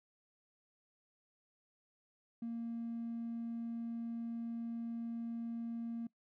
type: tone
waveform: triangle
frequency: 231.8 Hz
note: A#3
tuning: 10 cents flat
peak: -35 dBFS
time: 2.42-6.07 s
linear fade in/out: 5 ms
effects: noise-tail reverb RT60 0.1 s tail -24 dB re dry + tanh soft clip ceiling -35 dBFS